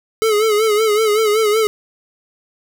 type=tone with vibrato; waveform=square; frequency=430 Hz; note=A4; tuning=40 cents flat; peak=-13 dBFS; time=0.22-1.67 s; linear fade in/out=0 ms; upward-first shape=sine; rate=5.3 Hz; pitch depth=71 cents each way; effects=none